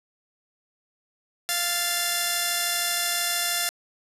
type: tone pair together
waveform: 5% pulse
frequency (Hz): 694.6 / 1753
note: F5 / A6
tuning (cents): -10 / -7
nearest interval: octave + major third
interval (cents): 1603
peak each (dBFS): -15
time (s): 1.49-3.69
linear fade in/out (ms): 0
effects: resampled to 32000 Hz + 7-bit